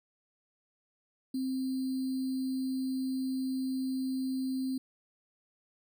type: tone with sample-and-hold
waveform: sine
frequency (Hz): 261.9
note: C4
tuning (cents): +2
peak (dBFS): -30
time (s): 1.34-4.78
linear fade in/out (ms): 5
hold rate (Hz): 4410
effects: none